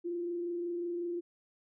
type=tone with frequency modulation; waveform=sine; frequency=346.7 Hz; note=F4; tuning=13 cents flat; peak=-33 dBFS; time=0.04-1.21 s; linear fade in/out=20 ms; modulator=25.5 Hz; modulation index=0.26; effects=none